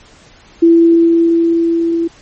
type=tone with level ramp; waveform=sine; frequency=334.3 Hz; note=E4; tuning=24 cents sharp; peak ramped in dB=-3 to -12 dBFS; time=0.62-2.08 s; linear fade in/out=10 ms; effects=pink hiss -43 dBFS RMS until 2.21 s + MP3 32 kbps